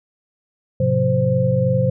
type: tone cluster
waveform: sine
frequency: 106.5 / 129.5 / 179 / 520 Hz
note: G#2 / C3 / F3 / C5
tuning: +44 / -17 / +43 / -11 cents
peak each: -23 / -18 / -22 / -19 dBFS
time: 0.8-1.9 s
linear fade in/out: 5 ms
effects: none